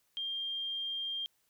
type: tone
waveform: sine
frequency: 3197 Hz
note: G7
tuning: 33 cents sharp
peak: -34 dBFS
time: 0.17-1.26 s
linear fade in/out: 0 ms
effects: white hiss -74 dBFS RMS until 1.49 s